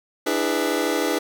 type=chord; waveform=sawtooth; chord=E dominant seventh; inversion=third; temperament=just; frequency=296.7 / 329.6 / 412 / 494.4 Hz; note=D4 / E4 / G#4 / B4; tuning=+18 / 0 / -14 / +2 cents; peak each=-22 dBFS; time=0.26-1.19 s; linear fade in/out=10 ms; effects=none